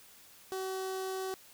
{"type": "tone with notch filter", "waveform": "sawtooth", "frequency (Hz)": 378.8, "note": "F#4", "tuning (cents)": 41, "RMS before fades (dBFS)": -37, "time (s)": [0.52, 1.34], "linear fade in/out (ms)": 0, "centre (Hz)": 2300, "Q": 1.5, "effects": ["white hiss -57 dBFS RMS until 1.53 s"]}